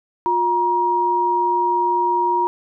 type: tone pair together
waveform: sine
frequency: 355.4 / 948.8 Hz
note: F4 / A#5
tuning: +30 / +30 cents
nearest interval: octave + perfect fourth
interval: 1700 cents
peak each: -23 / -16 dBFS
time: 0.26-2.47 s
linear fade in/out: 0 ms
effects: none